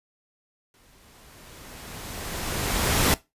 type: noise with exponential growth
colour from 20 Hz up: pink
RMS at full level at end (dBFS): -19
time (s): 0.74-3.14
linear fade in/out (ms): 1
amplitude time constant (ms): 520
effects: noise-tail reverb RT60 0.2 s tail -18 dB re dry + resampled to 32000 Hz